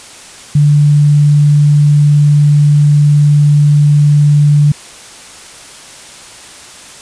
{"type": "tone", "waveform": "sine", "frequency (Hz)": 146.83, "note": "D3", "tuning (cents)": 0, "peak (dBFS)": -4, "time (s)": [0.55, 4.72], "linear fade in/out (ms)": 5, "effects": ["white hiss -33 dBFS RMS until 7.01 s", "resampled to 22050 Hz"]}